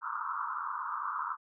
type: band-pass noise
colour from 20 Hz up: white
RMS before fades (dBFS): -36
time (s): 0.01-1.37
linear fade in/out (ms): 50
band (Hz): 950 to 1400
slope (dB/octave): 96
effects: none